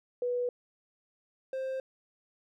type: tone pair in turn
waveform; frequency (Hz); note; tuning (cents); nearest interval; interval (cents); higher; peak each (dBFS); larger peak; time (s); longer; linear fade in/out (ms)
sine / triangle; 490.3 / 526.7; B4 / C5; -13 / +11; minor second; 124; second; -28 / -30; first; 0.22-0.49 / 1.53-1.8; neither; 2
effects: none